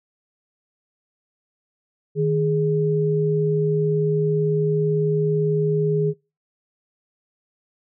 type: tone pair together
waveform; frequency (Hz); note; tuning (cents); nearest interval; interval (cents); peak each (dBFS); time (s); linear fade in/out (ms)
sine; 155.56 / 415.3; D#3 / G#4; 0 / 0; octave + perfect fourth; 1700; -20; 2.15-6.14; 50
effects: noise-tail reverb RT60 0.3 s tail -25 dB re dry